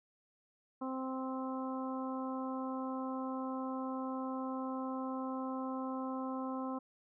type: harmonic tone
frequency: 261.6 Hz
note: C4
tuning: in tune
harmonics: 1 / 2 / 3 / 4 / 5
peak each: -38 / -44 / -46 / -44 / -49 dBFS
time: 0.81-6.79 s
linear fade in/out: 10 ms
effects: none